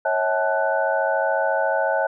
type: tone cluster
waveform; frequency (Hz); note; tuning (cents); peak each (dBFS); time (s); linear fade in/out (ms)
sine; 549 / 643 / 770 / 871 / 1488; C#5 / E5 / G5 / A5 / F#6; -17 / -43 / -31 / -18 / +9; -24 / -23 / -29 / -25 / -26; 0.05-2.07; 5
effects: none